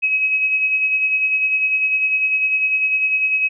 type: tone with tremolo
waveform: sine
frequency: 2552 Hz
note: D#7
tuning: 43 cents sharp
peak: -13 dBFS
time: 0.02-3.49 s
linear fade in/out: 20 ms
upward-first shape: sine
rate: 10 Hz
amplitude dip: 45%
effects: none